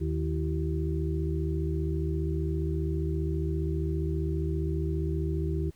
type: harmonic tone with a mistuned harmonic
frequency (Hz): 77.1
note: D#2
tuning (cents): -15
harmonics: 1 / 2 / 4 / 5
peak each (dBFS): -29 / -32 / -35 / -36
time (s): 0-5.71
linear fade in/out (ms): 20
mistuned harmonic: 4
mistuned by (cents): +120
effects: pink hiss -63 dBFS RMS until 5.75 s